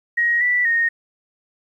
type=tone with pitch steps; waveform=sine; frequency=1887 / 1966 / 1854 Hz; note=A#6 / B6 / A#6; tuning=+21 / -8 / -10 cents; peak=-15 dBFS; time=0.17-0.89 s; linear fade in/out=10 ms; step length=240 ms; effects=9-bit